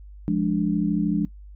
sine chord, D diminished, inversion first, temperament equal, 174.61 / 207.7 / 293.7 Hz, F3 / Ab3 / D4, 0 / 0 / 0 cents, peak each -24 dBFS, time 0.28-1.25 s, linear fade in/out 0 ms, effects noise-tail reverb RT60 0.1 s tail -19 dB re dry + added 50 Hz sine -40 dBFS peak until 1.55 s

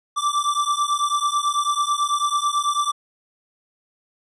square beating tone pair, 1166 / 1175.1 Hz, D6 / D6, -13 / +1 cents, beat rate 9.1 Hz, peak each -23 dBFS, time 0.16-2.92 s, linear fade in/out 20 ms, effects resampled to 24000 Hz

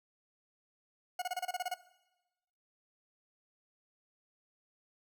40% pulse tone bursts, 726 Hz, F#5, 33 cents flat, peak -32 dBFS, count 10, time 1.19-1.742 s, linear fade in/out 5 ms, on 30 ms, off 28 ms, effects noise-tail reverb RT60 1.0 s tail -17 dB re dry

